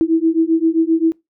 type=beating tone pair; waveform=sine; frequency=322.2 / 329.8 Hz; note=E4 / E4; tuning=-39 / +1 cents; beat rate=7.6 Hz; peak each=-15 dBFS; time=0.01-1.12 s; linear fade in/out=0 ms; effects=noise-tail reverb RT60 0.2 s tail -22 dB re dry